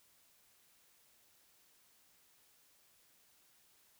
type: silence
effects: white hiss -69 dBFS RMS until 3.99 s